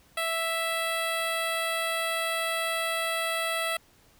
10% pulse tone with notch filter, 659.3 Hz, E5, in tune, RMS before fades -29 dBFS, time 0.17-3.77 s, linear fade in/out 5 ms, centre 5700 Hz, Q 1.4, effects pink hiss -60 dBFS RMS until 4.19 s

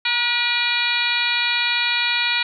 harmonic tone with a mistuned harmonic, 481.7 Hz, B4, 43 cents flat, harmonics 2 / 3 / 4 / 5 / 6 / 7 / 8 / 9, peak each -30 / -27 / -27 / -22 / -30 / -29 / -24 / -28 dBFS, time 0.05-2.43 s, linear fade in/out 5 ms, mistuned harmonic 2, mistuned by -28 cents, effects none

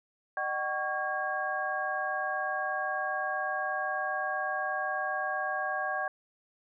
sine tone cluster, 610 / 758 / 1118 / 1627 Hz, D#5 / F#5 / C#6 / G#6, -34 / +42 / +14 / -36 cents, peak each -37 / -34 / -37 / -33 dBFS, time 0.37-6.08 s, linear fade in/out 2 ms, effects none

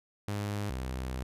sawtooth tone pair in turn, 102.7 / 64.16 Hz, G#2 / C2, -19 / -33 cents, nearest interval minor sixth, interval 814 cents, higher first, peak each -28 / -30 dBFS, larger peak first, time 0.28-0.7 / 0.7-1.23 s, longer second, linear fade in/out 0 ms, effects resampled to 32000 Hz

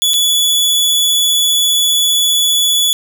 sawtooth tone with dropouts, 3423 Hz, A7, 48 cents flat, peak -7 dBFS, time 0.02-2.93 s, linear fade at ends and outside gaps 0 ms, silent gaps 0.135-0.14 s, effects none

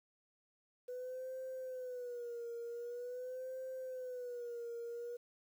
sine tone with vibrato, 493.9 Hz, B4, in tune, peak -40 dBFS, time 0.88-5.17 s, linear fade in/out 10 ms, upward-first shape sine, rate 0.45 Hz, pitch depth 90 cents each way, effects tanh soft clip ceiling -38 dBFS + 11-bit

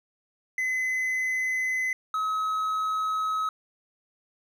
triangle tone pair in turn, 2031 / 1279.4 Hz, B6 / D#6, +48 / +48 cents, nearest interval minor sixth, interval 800 cents, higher first, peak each -23 dBFS, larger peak neither, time 0.58-1.93 / 2.14-3.49 s, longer neither, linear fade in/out 2 ms, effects none

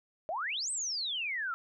sine exponential two-way sweep, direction up then down, 597 to 8470 to 1305 Hz, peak -32 dBFS, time 0.29-1.54 s, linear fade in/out 0 ms, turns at 0.71 s, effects none

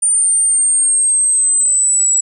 sine exponential sweep, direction down, 9060 to 7770 Hz, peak -10 dBFS, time 0.02-2.21 s, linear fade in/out 10 ms, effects none

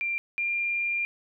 sine tone pair in turn, 2373 / 2394 Hz, D7 / D7, +17 / +33 cents, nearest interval unison, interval 16 cents, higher second, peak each -26 / -25 dBFS, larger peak second, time 0.01-0.18 / 0.38-1.05 s, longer second, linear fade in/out 0 ms, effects none

